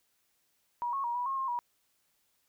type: tone with pitch steps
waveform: sine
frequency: 960 / 1095 / 950 / 978 / 1080 / 1066 / 963 Hz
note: B5 / C#6 / A#5 / B5 / C#6 / C6 / B5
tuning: -49 / -22 / +33 / -17 / -45 / +32 / -44 cents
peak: -30 dBFS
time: 0.82-1.59 s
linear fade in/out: 0 ms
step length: 110 ms
effects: white hiss -74 dBFS RMS until 2.48 s

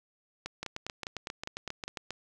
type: two click trains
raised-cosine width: 0.2 ms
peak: -19 / -19 dBFS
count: 8 / 12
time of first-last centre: 0.46-1.88 / 0.63-2.107 s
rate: 4.93 / 7.45 Hz
effects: none

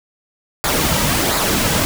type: noise with flanger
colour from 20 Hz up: pink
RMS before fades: -17 dBFS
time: 0.64-1.85 s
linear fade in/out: 0 ms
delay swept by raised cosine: 0.33 to 2.83 ms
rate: 1.4 Hz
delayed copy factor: -0.5
effects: none

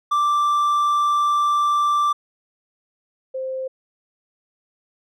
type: tone pair in turn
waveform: triangle / sine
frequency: 1174.7 / 523.3 Hz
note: D6 / C5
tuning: 0 / 0 cents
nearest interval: octave + major second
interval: 1400 cents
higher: first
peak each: -14 / -24 dBFS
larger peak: first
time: 0.11-2.13 / 3.34-3.68 s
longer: first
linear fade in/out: 10 ms
effects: none

